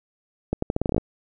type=accelerating click train; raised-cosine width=2 ms; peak=-9 dBFS; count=11; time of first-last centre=0.53-0.98 s; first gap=94 ms; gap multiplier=0.82; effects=none

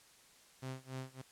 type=tone with tremolo; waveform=sawtooth; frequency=130.81 Hz; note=C3; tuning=in tune; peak=-36 dBFS; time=0.62-1.22 s; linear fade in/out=10 ms; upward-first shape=sine; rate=3.5 Hz; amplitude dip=95%; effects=white hiss -63 dBFS RMS until 1.31 s + low-pass 10000 Hz 12 dB/octave

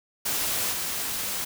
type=noise with level steps; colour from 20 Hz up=white; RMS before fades=-27 / -30 dBFS; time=0.25-1.45 s; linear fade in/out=10 ms; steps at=0.71 s; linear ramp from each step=20 ms; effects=none

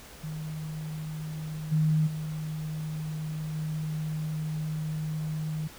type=tone with level steps; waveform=sine; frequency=155.56 Hz; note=D#3; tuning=in tune; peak=-33 / -21 / -31 / -29 dBFS; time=0.23-5.68 s; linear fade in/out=10 ms; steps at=1.71 / 2.06 / 3.54 s; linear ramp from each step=20 ms; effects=pink hiss -48 dBFS RMS until 5.78 s

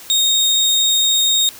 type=tone; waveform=30% pulse; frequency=3713 Hz; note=A#7; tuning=8 cents flat; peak=-10 dBFS; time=0.1-1.49 s; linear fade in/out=0 ms; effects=white hiss -38 dBFS RMS until 1.59 s

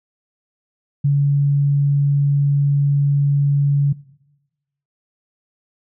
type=tone; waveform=sine; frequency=142 Hz; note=C#3; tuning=42 cents sharp; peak=-12 dBFS; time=1.04-3.93 s; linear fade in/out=10 ms; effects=noise-tail reverb RT60 1.0 s tail -21 dB re dry

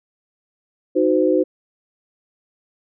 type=chord; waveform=sine; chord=C diminished; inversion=first; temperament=equal with one note detuned; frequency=311.1 / 370 / 512.5 Hz; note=Eb4 / Gb4 / C5; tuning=0 / 0 / -36 cents; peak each=-18 dBFS; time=0.95-1.44 s; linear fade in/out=20 ms; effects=none

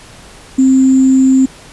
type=tone with sample-and-hold; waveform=sine; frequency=263.2 Hz; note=C4; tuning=10 cents sharp; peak=-5 dBFS; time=0.58-1.46 s; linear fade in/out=10 ms; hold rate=7350 Hz; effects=pink hiss -37 dBFS RMS until 1.72 s + resampled to 24000 Hz

